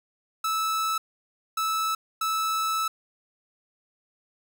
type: tone bursts at uneven times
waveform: 45% pulse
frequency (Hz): 1309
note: E6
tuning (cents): -13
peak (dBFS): -24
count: 3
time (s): 0.44-0.98 / 1.57-1.95 / 2.21-2.88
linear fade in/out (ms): 5
effects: none